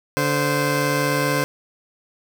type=tone pair together; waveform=15% pulse; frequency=144.8 / 519 Hz; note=D3 / C5; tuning=-24 / -14 cents; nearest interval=octave + minor seventh; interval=2210 cents; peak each=-15 dBFS; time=0.17-1.44 s; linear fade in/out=0 ms; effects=none